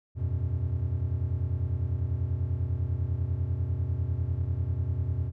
triangle chord, E suspended second, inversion none, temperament equal, 82.41 / 92.5 / 123.47 Hz, E2 / F#2 / B2, 0 / 0 / 0 cents, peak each -29 / -28 / -30 dBFS, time 0.15-5.32 s, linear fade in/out 50 ms, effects none

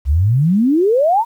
sine exponential sweep, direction up, 63.8 to 966 Hz, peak -10 dBFS, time 0.05-1.25 s, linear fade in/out 50 ms, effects 8-bit

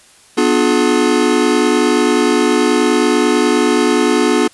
square chord, B diminished seventh, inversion none, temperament just, 246.9 / 296.3 / 355.6 / 426.7 Hz, B3 / D4 / F4 / Ab4, 0 / +15 / +31 / +47 cents, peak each -17 dBFS, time 0.37-4.48 s, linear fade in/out 10 ms, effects white hiss -46 dBFS RMS until 4.53 s + resampled to 24000 Hz

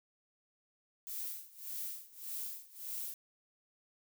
violet noise with tremolo, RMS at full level -40 dBFS, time 1.07-3.14 s, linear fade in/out 0 ms, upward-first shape sine, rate 1.7 Hz, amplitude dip 90%, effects none

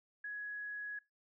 sine tone, 1675 Hz, G#6, 14 cents sharp, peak -40 dBFS, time 0.24-0.99 s, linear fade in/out 5 ms, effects noise-tail reverb RT60 0.3 s tail -26 dB re dry

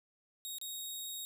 15% pulse tone with dropouts, 3761 Hz, A#7, 15 cents sharp, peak -33 dBFS, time 0.45-1.25 s, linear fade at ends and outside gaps 0 ms, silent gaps 0.584-0.614 s, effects none

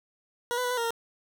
20% pulse tone with pitch steps, 481.1 / 500 / 491.7 / 499.7 / 465.6 / 461.4 Hz, B4 / B4 / B4 / B4 / A#4 / A#4, -45 / +21 / -8 / +20 / -2 / -18 cents, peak -22 dBFS, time 0.51-0.906 s, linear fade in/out 0 ms, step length 66 ms, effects none

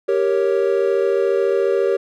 triangle chord, G diminished, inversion none, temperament equal, 392 / 466.2 / 554.4 Hz, G4 / Bb4 / Db5, 0 / 0 / 0 cents, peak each -16 / -18 / -19 dBFS, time 0.08-1.97 s, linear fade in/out 10 ms, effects none

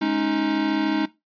square chord, Ab suspended fourth, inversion none, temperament equal with one note detuned, 210.9 / 277.2 / 311.1 Hz, Ab3 / Db4 / Eb4, +27 / 0 / 0 cents, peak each -28 / -27 / -23 dBFS, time 0.01-1.06 s, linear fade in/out 10 ms, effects noise-tail reverb RT60 0.2 s tail -17 dB re dry + resampled to 11025 Hz

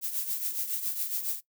violet noise with tremolo, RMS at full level -29 dBFS, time 0.01-1.41 s, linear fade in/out 50 ms, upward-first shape triangle, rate 7.2 Hz, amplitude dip 70%, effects noise-tail reverb RT60 0.1 s tail -18 dB re dry

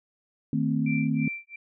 sine chord, A diminished, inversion second, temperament equal with one note detuned, 155.56 / 224.1 / 261.6 Hz, Eb3 / A3 / C4, 0 / +32 / 0 cents, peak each -27 dBFS, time 0.53-1.28 s, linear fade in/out 2 ms
sine tone with tremolo, 2349 Hz, D7, in tune, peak -30 dBFS, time 0.86-1.56 s, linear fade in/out 5 ms, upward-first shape sine, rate 2.9 Hz, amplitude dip 100%
effects none

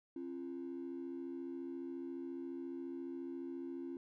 triangle ring-modulated tone, 306 Hz, D#4, 29 cents flat, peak -35 dBFS, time 0.16-3.97 s, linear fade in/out 2 ms, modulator 37.2 Hz, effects tanh soft clip ceiling -37 dBFS

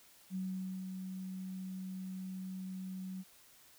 sine tone with ADSR envelope, 187.4 Hz, F#3, 22 cents sharp, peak -35 dBFS, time 0.3-3.24 s, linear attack 52 ms, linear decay 490 ms, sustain -5 dB, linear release 37 ms, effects white hiss -62 dBFS RMS until 3.78 s

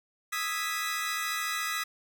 sawtooth chord, E major seventh, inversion third, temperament equal, 1244.5 / 1318.5 / 1661.2 / 1975.5 Hz, D#6 / E6 / G#6 / B6, 0 / 0 / 0 / 0 cents, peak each -31 / -35 / -35 / -30 dBFS, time 0.32-1.84 s, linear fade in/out 10 ms, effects none

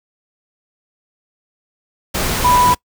sine tone in noise, 987.8 Hz, B5, in tune, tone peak -10 dBFS, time 2.44-2.74 s, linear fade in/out 10 ms, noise pink, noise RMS -19 dBFS, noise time 2.14-2.75 s, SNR +6 dB, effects noise-tail reverb RT60 0.1 s tail -24 dB re dry

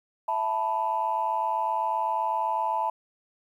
sine chord, E suspended fourth, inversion none, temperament equal, 659.3 / 880 / 987.8 Hz, E5 / A5 / B5, 0 / 0 / 0 cents, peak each -32 / -26 / -28 dBFS, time 0.28-2.9 s, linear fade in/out 5 ms, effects tanh soft clip ceiling -16 dBFS + 10-bit

